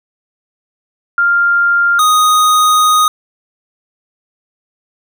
sine / square tone pair in turn, 1396.9 / 1244.5 Hz, F6 / D#6, 0 / 0 cents, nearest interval major second, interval 200 cents, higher first, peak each -8 dBFS, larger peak neither, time 1.18-1.99 / 1.99-3.08 s, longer second, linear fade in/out 2 ms, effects none

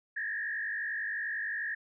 sine tone with frequency modulation, 1760 Hz, A6, in tune, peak -32 dBFS, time 0.16-1.75 s, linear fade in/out 10 ms, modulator 51.3 Hz, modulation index 2.1, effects none

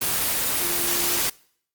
sine tone in noise, 347.3 Hz, F4, 10 cents flat, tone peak -33 dBFS, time 0.6-1.2 s, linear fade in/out 10 ms, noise white, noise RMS -23 dBFS, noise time 0.01-1.3 s, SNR -13 dB, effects noise-tail reverb RT60 0.6 s tail -24 dB re dry + Opus 24 kbps

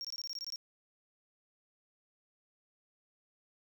triangle tone bursts, 5560 Hz, F8, 9 cents flat, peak -37 dBFS, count 10, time 0.01-0.559 s, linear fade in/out 0 ms, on 36 ms, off 21 ms, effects none

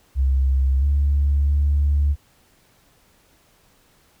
sine tone with pitch steps, 66.8 / 71.1 / 72.1 Hz, C2 / C#2 / D2, +36 / +45 / -31 cents, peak -14 dBFS, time 0.15-2.16 s, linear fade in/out 50 ms, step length 670 ms, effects tanh soft clip ceiling -11 dBFS + pink hiss -58 dBFS RMS until 4.2 s

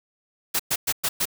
white noise bursts, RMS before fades -23 dBFS, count 5, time 0.54-1.255 s, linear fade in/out 10 ms, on 55 ms, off 110 ms, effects none

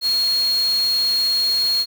sine tone in noise, 4290 Hz, C8, 42 cents sharp, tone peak -16 dBFS, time 0.01-1.86 s, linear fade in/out 50 ms, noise white, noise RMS -32 dBFS, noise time 0.01-1.86 s, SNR +13 dB, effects none

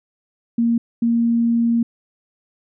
sine tone bursts at uneven times, 233.1 Hz, A#3, in tune, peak -14 dBFS, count 2, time 0.58-0.78 / 1.02-1.83 s, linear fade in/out 5 ms, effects none

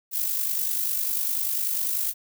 violet noise with amplitude modulation, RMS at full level -24 dBFS, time 0.11-2.14 s, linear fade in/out 50 ms, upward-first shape sine, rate 50.1 Hz, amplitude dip 50%, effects none

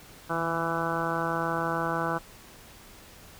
harmonic tone with a mistuned harmonic, 166.2 Hz, E3, 15 cents sharp, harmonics 1 / 2 / 3 / 4 / 5 / 6 / 7 / 8 / 9, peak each -35 / -35 / -35 / -35 / -35 / -35 / -35 / -35 / -35 dBFS, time 0.29-2.19 s, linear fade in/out 20 ms, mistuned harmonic 1, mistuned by -38 cents, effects pink hiss -50 dBFS RMS until 3.39 s

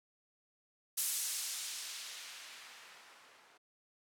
violet noise with low-pass filter sweep, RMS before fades -43 dBFS, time 0.97-3.58 s, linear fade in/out 10 ms, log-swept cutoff 11000 to 810 Hz, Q 0.72, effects none

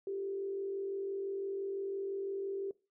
sine tone with frequency modulation, 392 Hz, G4, in tune, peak -35 dBFS, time 0.07-2.71 s, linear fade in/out 2 ms, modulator 45.9 Hz, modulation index 0.46, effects noise-tail reverb RT60 0.3 s tail -21 dB re dry

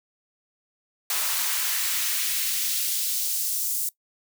white noise with high-pass filter sweep, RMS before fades -26 dBFS, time 1.1-3.89 s, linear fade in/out 2 ms, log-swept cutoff 790 to 8000 Hz, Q 0.83, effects noise-tail reverb RT60 0.1 s tail -20 dB re dry

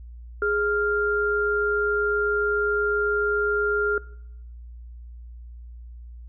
sine tone pair together, 415.6 / 1396.9 Hz, G#4 / F6, +1 / 0 cents, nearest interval octave + major sixth, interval 2099 cents, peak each -23 dBFS, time 0.42-3.98 s, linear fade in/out 2 ms, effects noise-tail reverb RT60 0.8 s tail -22 dB re dry + added 59 Hz sine -38 dBFS peak until 6.28 s

